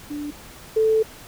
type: tone pair in turn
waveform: sine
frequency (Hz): 293.6 / 439.9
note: D4 / A4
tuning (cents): 0 / 0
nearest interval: perfect fifth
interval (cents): 700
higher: second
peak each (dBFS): -27 / -15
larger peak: second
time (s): 0.1-0.31 / 0.76-1.03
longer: second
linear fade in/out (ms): 10
effects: pink hiss -43 dBFS RMS until 1.27 s